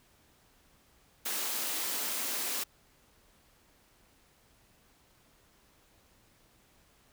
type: high-pass noise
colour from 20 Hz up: white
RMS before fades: -34 dBFS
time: 1.25-2.64 s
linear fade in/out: 10 ms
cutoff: 200 Hz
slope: 96 dB/octave
effects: pink hiss -65 dBFS RMS until 7.12 s